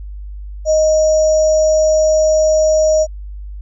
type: tone with sample-and-hold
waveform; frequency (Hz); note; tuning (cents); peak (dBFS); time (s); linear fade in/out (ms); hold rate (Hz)
sine; 623; D#5; +2; -9; 0.65-3.07; 50; 6300
effects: added 50 Hz sine -26 dBFS peak until 3.61 s + resampled to 22050 Hz